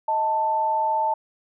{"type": "tone pair together", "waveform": "sine", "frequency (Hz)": [628.7, 885], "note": ["D#5", "A5"], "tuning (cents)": [18, 10], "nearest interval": "tritone", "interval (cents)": 592, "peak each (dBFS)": [-28, -20], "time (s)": [0.08, 1.14], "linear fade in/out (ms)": 5, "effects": []}